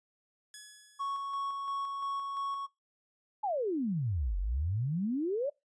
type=tone with exponential decay; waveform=5% pulse; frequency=1692 Hz; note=G#6; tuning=32 cents sharp; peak=-33 dBFS; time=0.54-1.69 s; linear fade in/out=1 ms; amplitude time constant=250 ms
type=tone with tremolo; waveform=triangle; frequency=1108.7 Hz; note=C#6; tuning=in tune; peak=-30 dBFS; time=0.99-2.67 s; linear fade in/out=20 ms; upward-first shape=square; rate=2.9 Hz; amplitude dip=30%
type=exponential two-way sweep; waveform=sine; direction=down then up; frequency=880 to 43.65 to 599 Hz; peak=-29 dBFS; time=3.43-5.5 s; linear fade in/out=10 ms; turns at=4.38 s
effects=noise-tail reverb RT60 0.2 s tail -22 dB re dry + resampled to 22050 Hz